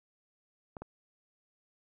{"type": "clicks", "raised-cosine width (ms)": 1, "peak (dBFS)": -28, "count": 2, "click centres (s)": [0.768, 0.82], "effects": []}